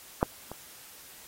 clicks, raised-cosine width 1 ms, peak -8 / -26 dBFS, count 2, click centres 0.229 / 0.516 s, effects white hiss -50 dBFS RMS until 1.27 s + AAC 48 kbps

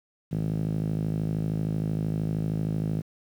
5% pulse tone with band-pass filter, 53 Hz, G#1, 36 cents sharp, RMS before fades -28 dBFS, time 0.31-3.02 s, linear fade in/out 20 ms, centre 150 Hz, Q 2.9, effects 9-bit

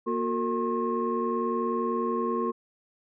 sine tone cluster, 236.4 / 363.8 / 454.2 / 1075 Hz, A#3 / F#4 / A#4 / C6, +24 / -29 / -45 / +47 cents, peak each -30 dBFS, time 0.06-2.52 s, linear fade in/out 20 ms, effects tanh soft clip ceiling -17 dBFS

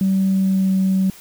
sine tone with pitch glide, 191.8 to 190.15 Hz, G3 to F#3, -37 to +48 cents, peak -13 dBFS, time 0.01-1.1 s, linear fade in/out 2 ms, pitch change -15 cents, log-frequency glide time 0.3-0.77 s, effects tanh soft clip ceiling -10 dBFS + white hiss -43 dBFS RMS until 1.2 s

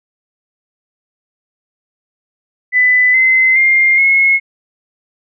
sine tone with pitch steps, 1999 / 2055 / 2113 / 2172 Hz, B6 / C7 / C7 / C#7, +20 / -32 / +16 / -36 cents, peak -7 dBFS, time 2.72-4.4 s, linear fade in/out 50 ms, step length 420 ms, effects none

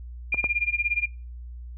sine tone with tremolo, 2408 Hz, D7, 43 cents sharp, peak -19 dBFS, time 0.32-1.06 s, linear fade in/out 5 ms, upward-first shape sine, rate 17 Hz, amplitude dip 90%
clicks, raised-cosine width 1 ms, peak -21 / -17 dBFS, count 2, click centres 0.344 / 0.442 s
effects noise-tail reverb RT60 0.3 s tail -21 dB re dry + added 60 Hz sine -36 dBFS peak until 1.77 s

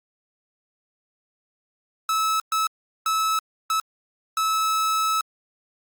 45% pulse tone bursts at uneven times, 1300 Hz, E6, 24 cents flat, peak -20 dBFS, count 5, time 2.09-2.4 / 2.52-2.67 / 3.06-3.39 / 3.7-3.8 / 4.37-5.21 s, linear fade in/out 2 ms, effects Opus 48 kbps

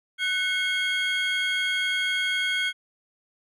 triangle tone cluster, 1498 / 2174 / 3258 Hz, F#6 / C#7 / G#7, +21 / -34 / -34 cents, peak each -26 dBFS, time 0.18-2.73 s, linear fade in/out 50 ms, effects none

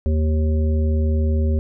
harmonic tone, 77.78 Hz, D#2, in tune, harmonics 1 / 3 / 5 / 7, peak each -16 / -26 / -30 / -33 dBFS, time 0.06-1.59 s, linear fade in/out 0 ms, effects none

